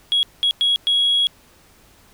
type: tone bursts at uneven times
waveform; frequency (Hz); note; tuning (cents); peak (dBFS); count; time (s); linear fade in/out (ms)
sine; 3322; G#7; 0; -13; 4; 0.12-0.23 / 0.43-0.51 / 0.61-0.76 / 0.87-1.27; 0
effects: tanh soft clip ceiling -11 dBFS + pink hiss -52 dBFS RMS until 2.13 s